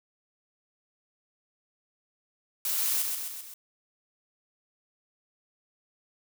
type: noise with echo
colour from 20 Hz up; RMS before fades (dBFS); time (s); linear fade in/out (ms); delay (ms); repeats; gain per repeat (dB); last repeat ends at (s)
blue; -29; 2.65-3.02; 2; 130; 4; -4; 3.54
effects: none